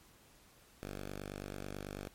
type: tone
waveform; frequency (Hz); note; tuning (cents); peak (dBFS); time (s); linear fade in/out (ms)
5% pulse; 49.15; G1; +5; -31; 0.83-2.08; 0
effects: pink hiss -63 dBFS RMS until 2.14 s + MP3 64 kbps